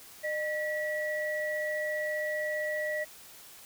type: tone pair together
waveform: sine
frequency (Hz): 608.9 / 1938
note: D#5 / B6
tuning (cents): -38 / -33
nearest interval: octave + minor sixth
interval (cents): 2005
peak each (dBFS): -32 / -33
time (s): 0.23-3.05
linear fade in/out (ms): 20
effects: white hiss -51 dBFS RMS until 3.65 s